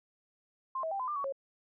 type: tone with pitch steps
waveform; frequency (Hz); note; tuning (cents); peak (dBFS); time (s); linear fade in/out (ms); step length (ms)
sine; 1053 / 645 / 788 / 1017 / 1193 / 1122 / 547; C6 / E5 / G5 / C6 / D6 / C#6 / C#5; +11 / -38 / +9 / -50 / +27 / +21 / -23; -32; 0.75-1.324; 5; 82
effects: none